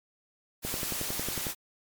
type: noise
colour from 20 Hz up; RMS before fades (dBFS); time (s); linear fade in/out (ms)
white; -34; 0.62-1.55; 50
type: click train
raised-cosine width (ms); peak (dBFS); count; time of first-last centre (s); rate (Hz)
2; -21; 10; 0.65-1.468; 11
effects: MP3 96 kbps